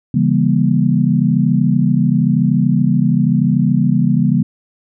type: chord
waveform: sine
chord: C# diminished seventh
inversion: none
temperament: just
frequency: 138.59 / 166.31 / 199.57 / 239.5 Hz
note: C#3 / E3 / G3 / Bb3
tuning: 0 / +16 / +31 / +47 cents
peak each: -16 dBFS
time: 0.14-4.43 s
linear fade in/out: 5 ms
effects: none